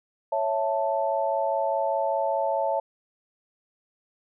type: chord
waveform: sine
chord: A major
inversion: first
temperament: equal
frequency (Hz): 554.4 / 659.3 / 880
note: C#5 / E5 / A5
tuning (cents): 0 / 0 / 0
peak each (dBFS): -27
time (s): 0.32-2.8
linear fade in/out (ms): 5
effects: none